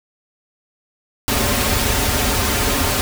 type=noise with comb filter; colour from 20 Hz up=pink; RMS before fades=-18 dBFS; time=1.28-3.01 s; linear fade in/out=0 ms; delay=6.1 ms; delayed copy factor=-0.7; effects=none